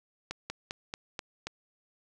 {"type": "slowing click train", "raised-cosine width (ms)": 0.2, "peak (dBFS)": -18, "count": 6, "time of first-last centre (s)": [0.31, 1.47], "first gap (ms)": 190, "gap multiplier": 1.1, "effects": []}